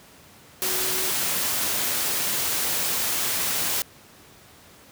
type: tone in noise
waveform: sine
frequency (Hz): 372.4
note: F#4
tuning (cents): +11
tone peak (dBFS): -35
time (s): 0.62-1.1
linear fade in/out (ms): 0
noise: white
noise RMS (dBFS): -25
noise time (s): 0.62-3.82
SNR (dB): -13
effects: pink hiss -50 dBFS RMS until 4.91 s + high-pass 80 Hz 12 dB/octave